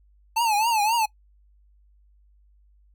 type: tone with vibrato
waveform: square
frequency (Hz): 880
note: A5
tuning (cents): 0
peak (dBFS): -20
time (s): 0.36-1.06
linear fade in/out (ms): 10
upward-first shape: triangle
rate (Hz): 3.8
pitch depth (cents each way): 150
effects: noise-tail reverb RT60 0.1 s tail -22 dB re dry + added 50 Hz sine -55 dBFS peak until 2.94 s